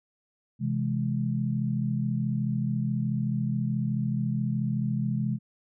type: chord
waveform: sine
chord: C augmented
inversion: none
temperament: equal with one note detuned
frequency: 130.81 / 164.81 / 209.5 Hz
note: C3 / E3 / G#3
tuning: 0 / 0 / +15 cents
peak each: -28 / -32 / -29 dBFS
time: 0.59-5.39 s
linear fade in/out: 50 ms
effects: none